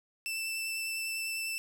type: tone with vibrato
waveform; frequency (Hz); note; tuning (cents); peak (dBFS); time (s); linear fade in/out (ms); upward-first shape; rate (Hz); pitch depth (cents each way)
sawtooth; 2658; E7; +14; -30; 0.26-1.58; 0; sine; 10; 10
effects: none